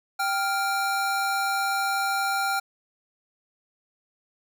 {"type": "tone pair together", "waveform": "square", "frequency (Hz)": [784, 1395.9], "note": ["G5", "F6"], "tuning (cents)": [0, -1], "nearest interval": "minor seventh", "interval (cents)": 999, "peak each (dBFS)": -27, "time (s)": [0.19, 2.6], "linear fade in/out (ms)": 10, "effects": []}